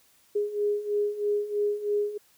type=beating tone pair; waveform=sine; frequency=411.5 / 414.6 Hz; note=G#4 / G#4; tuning=-16 / -3 cents; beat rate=3.1 Hz; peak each=-30 / -26 dBFS; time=0.35-2.18 s; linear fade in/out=10 ms; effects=white hiss -62 dBFS RMS until 2.37 s